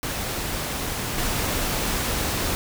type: noise with level steps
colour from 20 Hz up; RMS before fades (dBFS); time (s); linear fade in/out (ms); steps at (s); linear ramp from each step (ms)
pink; -28 / -25; 0.03-2.55; 0; 1.18; 2
effects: none